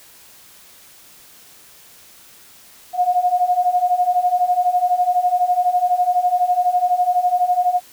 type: beating tone pair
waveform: sine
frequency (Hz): 712 / 724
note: F5 / F#5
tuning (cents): +33 / -38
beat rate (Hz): 12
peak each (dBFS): -19 / -16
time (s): 2.93-7.81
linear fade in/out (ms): 50
effects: white hiss -46 dBFS RMS until 7.92 s